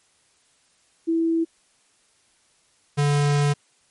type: tone pair in turn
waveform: sine / square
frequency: 329.1 / 144.75 Hz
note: E4 / D3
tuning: -3 / -25 cents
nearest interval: octave + major second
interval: 1422 cents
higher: first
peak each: -18 dBFS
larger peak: neither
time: 1.07-1.45 / 2.97-3.54 s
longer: second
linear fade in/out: 20 ms
effects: white hiss -62 dBFS RMS until 3.9 s + MP3 48 kbps